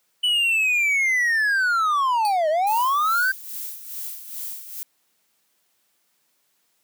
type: linear two-way sweep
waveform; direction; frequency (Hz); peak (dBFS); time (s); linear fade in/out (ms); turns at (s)
triangle; down then up; 2989 to 600 to 1578; -16; 0.23-3.32; 10; 2.49
type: tone with exponential decay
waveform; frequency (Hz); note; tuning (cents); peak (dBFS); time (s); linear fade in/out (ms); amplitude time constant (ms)
sawtooth; 4534; C#8; +38; -23; 2.25-2.44; 0; 41
type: noise with tremolo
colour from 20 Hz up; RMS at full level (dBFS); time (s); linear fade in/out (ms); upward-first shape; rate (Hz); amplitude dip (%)
violet; -31; 2.67-4.83; 0; sine; 2.4; 65
effects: white hiss -68 dBFS RMS until 6.83 s + high-pass 150 Hz 12 dB/octave